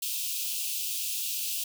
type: high-pass noise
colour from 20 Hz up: white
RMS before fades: -32 dBFS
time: 0.02-1.64 s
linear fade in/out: 5 ms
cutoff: 2500 Hz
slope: 96 dB/octave
effects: none